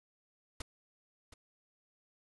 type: noise with echo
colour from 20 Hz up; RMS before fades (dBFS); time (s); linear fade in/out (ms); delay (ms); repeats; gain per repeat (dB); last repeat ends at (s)
pink; -40; 0.6-0.62; 5; 720; 1; -13; 1.34
effects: resampled to 24000 Hz